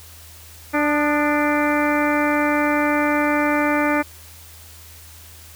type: harmonic tone with a mistuned harmonic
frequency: 294.7 Hz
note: D4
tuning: 6 cents sharp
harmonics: 1 / 2 / 3 / 4 / 5 / 6 / 7 / 8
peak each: -20 / -23 / -25 / -26 / -27 / -28 / -28 / -29 dBFS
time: 0.73-4.03 s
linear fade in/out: 20 ms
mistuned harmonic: 4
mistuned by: +48 cents
effects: added 81 Hz sine -44 dBFS peak until 5.55 s + white hiss -44 dBFS RMS until 5.55 s